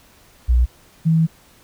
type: tone pair in turn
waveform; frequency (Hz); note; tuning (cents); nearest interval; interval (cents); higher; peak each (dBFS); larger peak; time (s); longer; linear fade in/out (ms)
sine; 60.7 / 162.05; B1 / E3; -29 / -29; octave + perfect fourth; 1700; second; -11 / -12; first; 0.48-0.66 / 1.05-1.27; second; 20
effects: pink hiss -51 dBFS RMS until 1.63 s